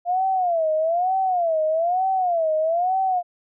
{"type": "tone with vibrato", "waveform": "sine", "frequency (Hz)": 691, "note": "F5", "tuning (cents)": -19, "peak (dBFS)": -18, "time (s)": [0.05, 3.23], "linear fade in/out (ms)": 50, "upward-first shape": "sine", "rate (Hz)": 1.1, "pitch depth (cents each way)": 180, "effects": []}